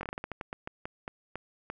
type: slowing click train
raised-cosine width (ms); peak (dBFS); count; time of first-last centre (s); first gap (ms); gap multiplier
0.5; -21; 15; 0.01-1.7; 21; 1.24
effects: none